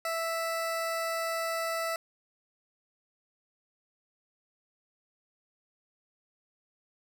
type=tone; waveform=20% pulse; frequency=659.3 Hz; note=E5; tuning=in tune; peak=-25 dBFS; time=0.05-1.96 s; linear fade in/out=2 ms; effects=none